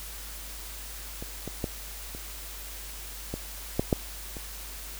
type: clicks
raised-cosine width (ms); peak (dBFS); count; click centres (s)
2; -24 / -21 / -15 / -27 / -18 / -10 / -8 / -26; 8; 1.225 / 1.477 / 1.642 / 2.149 / 3.34 / 3.795 / 3.928 / 4.368
effects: added 50 Hz sine -42 dBFS peak until 4.99 s + white hiss -42 dBFS RMS until 4.99 s